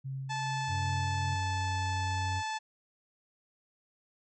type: tone with tremolo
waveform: sine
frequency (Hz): 134.3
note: C3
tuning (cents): +46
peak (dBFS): -34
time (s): 0.04-1.36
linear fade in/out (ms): 20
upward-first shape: sine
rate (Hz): 2.5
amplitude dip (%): 35
type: harmonic tone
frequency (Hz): 872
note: A5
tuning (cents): -16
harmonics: 1 / 2 / 3 / 4 / 5 / 6 / 7 / 8 / 9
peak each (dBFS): -34 / -40 / -44 / -46 / -48 / -50 / -51 / -52 / -53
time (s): 0.29-2.59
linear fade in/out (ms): 20
type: tone with pitch glide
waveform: triangle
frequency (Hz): 94.7 to 93.07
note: F#2 to F#2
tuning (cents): +41 to +11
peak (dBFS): -30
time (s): 0.67-2.43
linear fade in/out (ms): 50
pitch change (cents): -30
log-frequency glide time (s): 0.84-1.76
effects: none